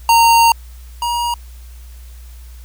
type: tone pair in turn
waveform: square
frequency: 924 / 950.5 Hz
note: A#5 / A#5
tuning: -16 / +33 cents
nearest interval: unison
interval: 49 cents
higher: second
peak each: -8 / -17 dBFS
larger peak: first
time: 0.09-0.52 / 1.02-1.34 s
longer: first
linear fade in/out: 2 ms
effects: added 60 Hz sine -33 dBFS peak until 2.64 s + white hiss -48 dBFS RMS until 2.64 s